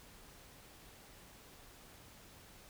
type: silence
effects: pink hiss -58 dBFS RMS until 2.69 s

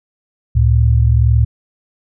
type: tone pair together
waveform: sine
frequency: 71.1 / 112.86 Hz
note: C#2 / A2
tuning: +45 / +44 cents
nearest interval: minor sixth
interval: 799 cents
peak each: -11 dBFS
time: 0.55-1.45 s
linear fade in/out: 10 ms
effects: none

